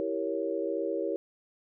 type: chord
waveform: sine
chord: E diminished seventh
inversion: none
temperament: equal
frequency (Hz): 329.6 / 392 / 466.2 / 554.4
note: E4 / G4 / Bb4 / Db5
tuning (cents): 0 / 0 / 0 / 0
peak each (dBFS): -34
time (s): 0-1.16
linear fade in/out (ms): 0
effects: none